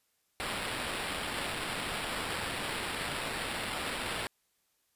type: noise with sample-and-hold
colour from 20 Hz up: blue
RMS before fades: -36 dBFS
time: 0.4-4.27 s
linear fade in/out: 0 ms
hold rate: 6300 Hz
effects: white hiss -75 dBFS RMS until 4.95 s + resampled to 32000 Hz